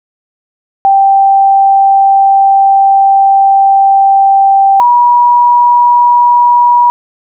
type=tone pair in turn; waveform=sine; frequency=784 / 965.8 Hz; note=G5 / B5; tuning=0 / -39 cents; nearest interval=major third; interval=361 cents; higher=second; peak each=-3 dBFS; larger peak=neither; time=0.85-4.8 / 4.8-6.9 s; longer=first; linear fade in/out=0 ms; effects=none